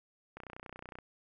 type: click train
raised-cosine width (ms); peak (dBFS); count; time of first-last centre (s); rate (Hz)
0.5; -30; 20; 0.37-0.987; 30.8
effects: none